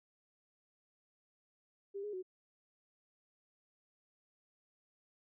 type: tone with pitch steps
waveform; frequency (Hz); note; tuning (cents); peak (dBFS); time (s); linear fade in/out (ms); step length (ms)
sine; 397.9 / 416.2 / 370.7; G4 / G#4 / F#4; +26 / +4 / +3; -39; 1.94-2.228; 20; 96
effects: none